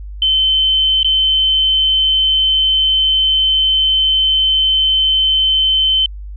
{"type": "tone with dropouts", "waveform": "sine", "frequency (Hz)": 3074, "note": "G7", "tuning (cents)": -35, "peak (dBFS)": -10, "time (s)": [0.22, 6.06], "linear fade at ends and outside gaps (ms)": 2, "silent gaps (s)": [1.031, 1.045], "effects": ["added 50 Hz sine -26 dBFS peak until 6.36 s"]}